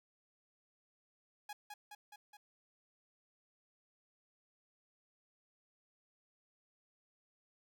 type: tone with echo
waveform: sawtooth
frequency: 830.6 Hz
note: G#5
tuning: in tune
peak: -40 dBFS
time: 1.49-1.53 s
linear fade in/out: 5 ms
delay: 210 ms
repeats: 4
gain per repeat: -3 dB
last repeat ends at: 2.37 s
effects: none